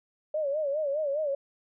sine tone with vibrato, 587.3 Hz, D5, in tune, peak -26 dBFS, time 0.34-1.35 s, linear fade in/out 5 ms, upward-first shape sine, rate 4.9 Hz, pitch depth 120 cents each way, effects none

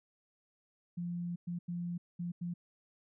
sine tone bursts at uneven times, 173.9 Hz, F3, 7 cents flat, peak -35 dBFS, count 5, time 0.97-1.36 / 1.47-1.59 / 1.68-1.98 / 2.19-2.32 / 2.41-2.54 s, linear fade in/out 10 ms, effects none

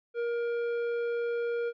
triangle tone with tanh clipping, 471.6 Hz, A#4, 20 cents sharp, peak -30 dBFS, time 0.14-1.73 s, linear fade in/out 50 ms, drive 14 dB, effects none

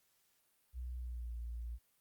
sine tone with pitch glide, 61.74 to 58.27 Hz, B1 to A#1, 0 to 0 cents, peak -40 dBFS, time 0.73-1.79 s, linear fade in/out 50 ms, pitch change -100 cents, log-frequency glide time 0.97-1.34 s, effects white hiss -75 dBFS RMS until 2 s + Opus 48 kbps

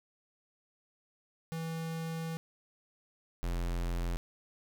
square tone pair in turn, 163.3 / 43.25 Hz, E3 / F1, -16 / -16 cents, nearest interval octave + major seventh, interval 2300 cents, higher first, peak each -36 / -32 dBFS, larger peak second, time 1.52-2.37 / 3.43-4.17 s, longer first, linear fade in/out 0 ms, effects none

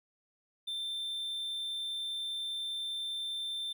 triangle tone, 3565 Hz, A7, 22 cents sharp, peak -33 dBFS, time 0.67-3.73 s, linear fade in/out 10 ms, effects none

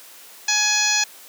harmonic tone, 840 Hz, G#5, 19 cents sharp, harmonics 1 / 2 / 3 / 4 / 5 / 6 / 7 / 8, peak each -29 / -25 / -24 / -28 / -24 / -27 / -24 / -24 dBFS, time 0.48-1.04 s, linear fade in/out 5 ms, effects white hiss -44 dBFS RMS until 1.28 s + high-pass 300 Hz 12 dB/octave

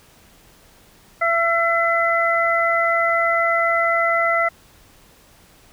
harmonic tone, 673 Hz, E5, 36 cents sharp, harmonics 1 / 2 / 3, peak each -20 / -20 / -20 dBFS, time 1.21-4.49 s, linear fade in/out 10 ms, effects pink hiss -51 dBFS RMS until 5.72 s

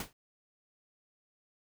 pink noise with exponential decay, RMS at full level -34 dBFS, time 0-0.13 s, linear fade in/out 2 ms, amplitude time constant 28 ms, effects none

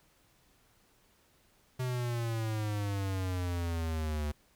square exponential sweep, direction down, 128.4 to 73.6 Hz, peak -32 dBFS, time 1.79-4.32 s, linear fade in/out 10 ms, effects pink hiss -67 dBFS RMS until 4.55 s

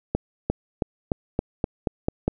accelerating click train, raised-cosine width 2 ms, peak -8 dBFS, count 9, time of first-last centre 0.15-2.28 s, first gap 350 ms, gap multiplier 0.92, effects none

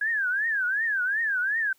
sine tone with vibrato, 1637 Hz, G#6, 25 cents flat, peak -23 dBFS, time 0.01-1.73 s, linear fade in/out 5 ms, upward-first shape triangle, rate 2.7 Hz, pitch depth 240 cents each way, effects white hiss -64 dBFS RMS until 1.78 s

